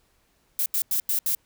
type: noise bursts at uneven times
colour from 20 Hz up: violet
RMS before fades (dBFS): -24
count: 5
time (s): 0.59-0.66 / 0.74-0.82 / 0.91-1 / 1.09-1.19 / 1.26-1.35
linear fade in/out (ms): 2
effects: pink hiss -66 dBFS RMS until 1.45 s